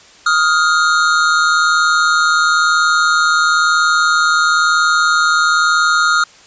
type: tone pair together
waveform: square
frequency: 1250 / 1411 Hz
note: D#6 / F6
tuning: +8 / +17 cents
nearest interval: major second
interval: 209 cents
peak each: -15 / -13 dBFS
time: 0.26-6.24 s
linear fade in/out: 5 ms
effects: white hiss -43 dBFS RMS until 6.46 s + resampled to 16000 Hz